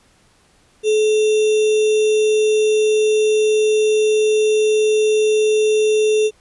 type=tone with sample-and-hold; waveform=sine; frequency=429.2 Hz; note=A4; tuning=43 cents flat; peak=-12 dBFS; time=0.83-6.31 s; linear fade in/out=50 ms; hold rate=3150 Hz; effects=pink hiss -55 dBFS RMS until 6.4 s + resampled to 24000 Hz

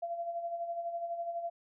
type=tone with tremolo; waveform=sine; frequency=683 Hz; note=F5; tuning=39 cents flat; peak=-32 dBFS; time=0.02-1.5 s; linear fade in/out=10 ms; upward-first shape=sine; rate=12 Hz; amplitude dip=55%; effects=none

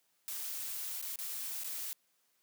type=noise with dropouts; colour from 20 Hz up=blue; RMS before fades=-40 dBFS; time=0.28-1.93 s; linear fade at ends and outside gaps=0 ms; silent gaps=1.015-1.025 / 1.158-1.188 / 1.636-1.644 s; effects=white hiss -75 dBFS RMS until 2.42 s + high-pass 150 Hz 12 dB/octave

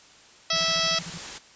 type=harmonic tone; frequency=655 Hz; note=E5; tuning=11 cents flat; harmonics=1 / 2 / 3 / 4 / 5 / 6 / 7 / 8 / 9; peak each=-32 / -31 / -33 / -33 / -29 / -31 / -31 / -28 / -34 dBFS; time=0.5-0.99 s; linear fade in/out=5 ms
type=tone bursts; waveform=sine; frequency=169.7 Hz; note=F3; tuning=49 cents flat; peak=-36 dBFS; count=9; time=0.53-1.176 s; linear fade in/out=0 ms; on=38 ms; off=38 ms
type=noise; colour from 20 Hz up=white; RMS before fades=-36 dBFS; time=0.54-1.39 s; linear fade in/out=20 ms
effects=white hiss -52 dBFS RMS until 1.55 s + resampled to 16000 Hz

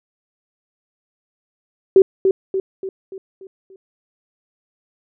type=tone with echo; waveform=sine; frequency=383 Hz; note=G4; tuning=40 cents flat; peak=-5 dBFS; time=1.96-2.02 s; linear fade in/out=2 ms; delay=290 ms; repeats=6; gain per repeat=-6 dB; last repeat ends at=3.76 s; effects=none

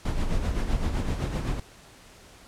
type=noise with tremolo; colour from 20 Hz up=brown; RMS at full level=-24 dBFS; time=0.05-1.6 s; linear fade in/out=5 ms; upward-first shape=sine; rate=7.8 Hz; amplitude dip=55%; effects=pink hiss -51 dBFS RMS until 2.47 s + low-pass 10000 Hz 12 dB/octave

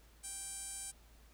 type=tone with band-pass filter; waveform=sawtooth; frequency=785 Hz; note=G5; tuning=2 cents sharp; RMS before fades=-45 dBFS; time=0.23-0.92 s; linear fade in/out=20 ms; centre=8700 Hz; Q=5.2; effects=added 55 Hz sine -60 dBFS peak until 1.33 s + pink hiss -66 dBFS RMS until 1.33 s

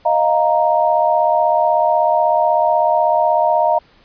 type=chord; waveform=sine; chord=Eb suspended second; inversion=none; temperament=equal; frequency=622.3 / 698.5 / 932.3 Hz; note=Eb5 / F5 / Bb5; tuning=0 / 0 / 0 cents; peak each=-16 dBFS; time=0.05-3.79 s; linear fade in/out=10 ms; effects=pink hiss -51 dBFS RMS until 4.04 s + resampled to 11025 Hz

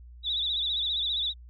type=tone with vibrato; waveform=sine; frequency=3667 Hz; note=A#7; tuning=29 cents flat; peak=-26 dBFS; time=0.23-1.34 s; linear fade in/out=50 ms; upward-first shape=sine; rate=15 Hz; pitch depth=110 cents each way; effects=added 60 Hz sine -45 dBFS peak until 1.49 s

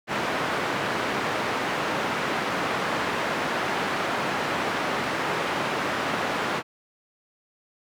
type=band-pass noise; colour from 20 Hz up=white; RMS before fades=-27 dBFS; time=0.07-6.63 s; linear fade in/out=50 ms; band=150 to 1600 Hz; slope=12 dB/octave; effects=none

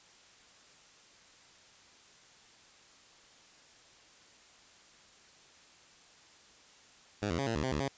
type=tone with pitch steps; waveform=10% pulse; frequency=103.3 / 83.8 / 137.8 / 113.9 / 74.7 / 130.6 / 74.5 / 137 Hz; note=G#2 / E2 / C#3 / A#2 / D2 / C3 / D2 / C#3; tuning=-9 / +29 / -10 / -40 / +30 / -3 / +25 / -20 cents; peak=-23 dBFS; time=7.22-7.884 s; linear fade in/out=5 ms; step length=83 ms; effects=white hiss -59 dBFS RMS until 7.97 s + resampled to 16000 Hz

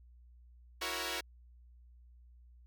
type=chord; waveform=5% pulse; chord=F# dominant seventh; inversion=third; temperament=equal; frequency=329.6 / 370 / 466.2 / 554.4 Hz; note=E4 / F#4 / A#4 / C#5; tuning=0 / 0 / 0 / 0 cents; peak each=-30 dBFS; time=0.81-1.21 s; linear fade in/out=10 ms; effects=added 60 Hz sine -56 dBFS peak until 2.66 s

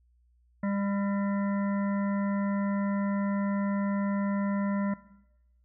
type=harmonic tone with a mistuned harmonic; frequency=200 Hz; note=G3; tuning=35 cents sharp; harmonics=1 / 3 / 5 / 7 / 9 / 10; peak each=-27 / -37 / -41 / -44 / -46 / -47 dBFS; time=0.63-4.94 s; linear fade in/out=5 ms; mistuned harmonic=7; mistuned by=-32 cents; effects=noise-tail reverb RT60 0.9 s tail -17 dB re dry + added 60 Hz sine -62 dBFS peak until 5.64 s

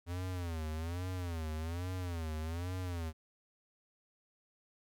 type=tone with vibrato; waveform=square; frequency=84.8 Hz; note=E2; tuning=50 cents sharp; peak=-37 dBFS; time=0.06-3.13 s; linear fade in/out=50 ms; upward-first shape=sine; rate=1.2 Hz; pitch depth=150 cents each way; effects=none

